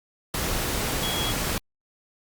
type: tone in noise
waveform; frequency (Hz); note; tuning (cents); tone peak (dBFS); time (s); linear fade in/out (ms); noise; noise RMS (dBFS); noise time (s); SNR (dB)
sine; 3322; G#7; 0; -29; 1.03-1.32; 2; pink; -27; 0.34-1.58; -5
effects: Opus 48 kbps